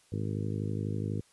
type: harmonic tone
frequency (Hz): 52.1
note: G#1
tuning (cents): +6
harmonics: 2 / 3 / 4 / 5 / 6 / 7 / 8 / 9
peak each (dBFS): -33 / -37 / -39 / -41 / -43 / -44 / -45 / -46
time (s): 0.12-1.21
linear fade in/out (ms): 5
effects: white hiss -64 dBFS RMS until 1.32 s + resampled to 24000 Hz